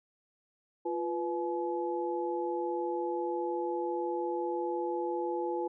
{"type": "tone cluster", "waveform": "sine", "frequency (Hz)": [347.9, 493.6, 852], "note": ["F4", "B4", "G#5"], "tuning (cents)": [-7, -1, 44], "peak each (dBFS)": [-33, -36, -36], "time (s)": [0.85, 5.68], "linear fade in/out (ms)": 10, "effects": []}